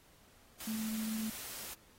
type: tone in noise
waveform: sine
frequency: 219.5 Hz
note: A3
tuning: 4 cents flat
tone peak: -35 dBFS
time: 0.67-1.3 s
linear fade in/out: 5 ms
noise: white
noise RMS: -45 dBFS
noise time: 0.6-1.74 s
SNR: +7 dB
effects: pink hiss -64 dBFS RMS until 1.98 s + AAC 48 kbps